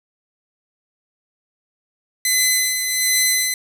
10% pulse tone with tremolo, 2026 Hz, B6, 44 cents sharp, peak -5 dBFS, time 2.25-3.54 s, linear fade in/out 2 ms, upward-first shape sine, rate 1.3 Hz, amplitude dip 50%, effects 7-bit

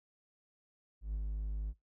triangle tone with ADSR envelope, 51.91 Hz, G#1, in tune, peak -30 dBFS, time 1.01-1.74 s, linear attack 130 ms, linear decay 42 ms, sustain -2 dB, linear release 49 ms, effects noise-tail reverb RT60 0.2 s tail -23 dB re dry + tanh soft clip ceiling -26 dBFS

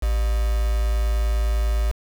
sine tone with quantisation, 54.9 Hz, A1, 3 cents flat, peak -18 dBFS, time 0.02-1.92 s, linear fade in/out 10 ms, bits 5, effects none

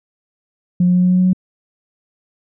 sine tone with pitch steps, 178.2 / 179.23 / 180.27 / 181.31 / 182.37 / 183.42 / 184.48 Hz, F3 / F3 / F#3 / F#3 / F#3 / F#3 / F#3, +35 / +45 / -45 / -35 / -25 / -15 / -5 cents, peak -9 dBFS, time 0.8-1.332 s, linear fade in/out 5 ms, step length 76 ms, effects tanh soft clip ceiling -5 dBFS

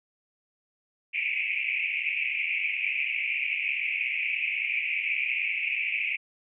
white band-pass noise, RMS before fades -29 dBFS, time 1.13-6.17 s, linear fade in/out 20 ms, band 2200 to 2600 Hz, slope 96 dB/octave, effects none

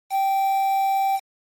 triangle tone with quantisation, 779 Hz, G5, 11 cents flat, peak -16 dBFS, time 0.1-1.2 s, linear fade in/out 50 ms, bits 6, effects MP3 64 kbps

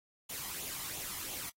white noise with flanger, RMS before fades -41 dBFS, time 0.29-1.5 s, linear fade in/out 10 ms, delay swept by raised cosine 0.29 to 0.99 ms, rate 2.9 Hz, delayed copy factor +0.55, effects noise-tail reverb RT60 0.1 s tail -26 dB re dry + AAC 48 kbps

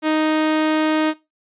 sawtooth tone, 311.1 Hz, D#4, in tune, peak -12 dBFS, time 0.02-1.14 s, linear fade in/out 50 ms, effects noise-tail reverb RT60 0.2 s tail -17 dB re dry + resampled to 8000 Hz

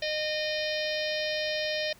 harmonic tone with a mistuned harmonic, 613 Hz, D#5, 26 cents flat, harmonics 1 / 3 / 4 / 5 / 6 / 7 / 8 / 9, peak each -31 / -36 / -37 / -38 / -39 / -39 / -40 / -41 dBFS, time 0.02-1.93 s, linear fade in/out 5 ms, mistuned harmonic 7, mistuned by -47 cents, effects pink hiss -56 dBFS RMS until 1.99 s

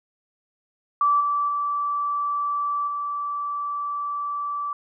sine tone with level steps, 1160 Hz, D6, 22 cents flat, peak -16 / -20 / -22 / -25 dBFS, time 1.01-4.73 s, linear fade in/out 2 ms, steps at 1.2 / 1.48 / 2.87 s, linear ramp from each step 10 ms, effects none

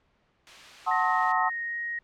blue noise, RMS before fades -37 dBFS, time 0.47-1.32 s, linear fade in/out 0 ms
sine chord, F# diminished seventh, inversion none, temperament just, 740 / 888 / 1065.6 / 1278.7 Hz, F#5 / A5 / C6 / Eb6, 0 / +16 / +31 / +47 cents, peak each -28 dBFS, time 0.86-1.5 s, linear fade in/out 20 ms
sine tone with pitch glide, 1864.7 to 1877.7 Hz, A#6 to A#6, 0 to +12 cents, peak -29 dBFS, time 0.91-1.99 s, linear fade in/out 5 ms, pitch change +12 cents, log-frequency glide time 1.63-1.77 s
effects pink hiss -68 dBFS RMS until 2.03 s + low-pass 3000 Hz 12 dB/octave

